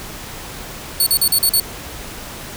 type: tone bursts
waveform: 5% pulse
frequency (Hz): 4435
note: C#8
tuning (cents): 0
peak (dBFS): -5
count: 6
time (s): 1-1.6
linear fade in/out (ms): 2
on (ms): 65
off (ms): 42
effects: pink hiss -32 dBFS RMS until 2.56 s